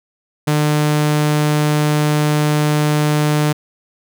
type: tone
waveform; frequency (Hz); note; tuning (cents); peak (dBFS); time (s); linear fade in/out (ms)
sawtooth; 150; D3; +37; -9; 0.47-3.53; 10
effects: none